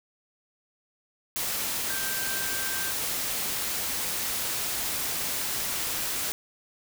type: tone in noise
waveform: sine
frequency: 1568 Hz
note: G6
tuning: in tune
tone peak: -35 dBFS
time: 1.9-2.91 s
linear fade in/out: 0 ms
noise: white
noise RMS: -30 dBFS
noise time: 1.36-6.32 s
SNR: -8 dB
effects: none